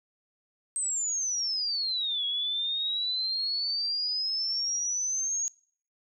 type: exponential two-way sweep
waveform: sine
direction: down then up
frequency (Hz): 8372 to 3322 to 6660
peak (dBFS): -27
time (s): 0.76-5.48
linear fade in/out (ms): 0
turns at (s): 2.25
effects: noise-tail reverb RT60 0.5 s tail -23 dB re dry